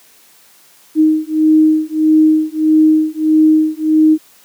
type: beating tone pair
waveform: sine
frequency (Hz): 311.1 / 312.7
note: D#4 / D#4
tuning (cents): 0 / +9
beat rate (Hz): 1.6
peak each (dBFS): -11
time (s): 0.95-4.18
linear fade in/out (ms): 50
effects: white hiss -47 dBFS RMS until 4.44 s + high-pass 150 Hz 12 dB/octave